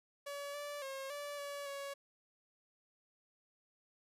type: tone with pitch steps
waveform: sawtooth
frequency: 569 / 581 / 539 / 579 / 570 / 559 Hz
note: C#5 / D5 / C#5 / D5 / C#5 / C#5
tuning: +45 / -19 / -49 / -25 / +48 / +14 cents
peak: -38 dBFS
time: 0.26-1.94 s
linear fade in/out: 10 ms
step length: 280 ms
effects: resampled to 32000 Hz + 13-bit